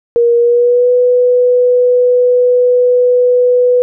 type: tone with pitch glide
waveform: sine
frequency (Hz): 472.4 to 494.5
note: A#4 to B4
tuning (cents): +23 to +2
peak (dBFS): -6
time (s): 0.16-3.82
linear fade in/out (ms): 0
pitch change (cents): +79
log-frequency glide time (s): 0.37-0.9
effects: none